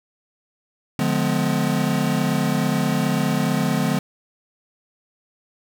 square chord, D diminished seventh, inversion none, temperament just, 146.83 / 176.2 / 211.4 / 253.7 Hz, D3 / F3 / Ab3 / Cb4, 0 / +16 / +31 / +47 cents, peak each -25 dBFS, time 0.99-3.99 s, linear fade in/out 2 ms, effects none

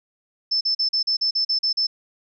sine tone bursts, 5274 Hz, E8, in tune, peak -18 dBFS, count 10, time 0.51-1.87 s, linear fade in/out 10 ms, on 100 ms, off 40 ms, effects none

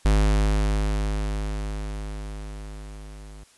square tone with level ramp, 51.6 Hz, G#1, 10 cents flat, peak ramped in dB -16 to -41 dBFS, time 0.05-3.44 s, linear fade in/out 5 ms, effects white hiss -56 dBFS RMS until 3.57 s + resampled to 24000 Hz

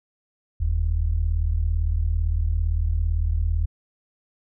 sine tone pair together, 42.54 / 80.3 Hz, F1 / E2, -45 / -45 cents, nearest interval major seventh, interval 1100 cents, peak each -22 / -22 dBFS, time 0.6-3.66 s, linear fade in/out 10 ms, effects none

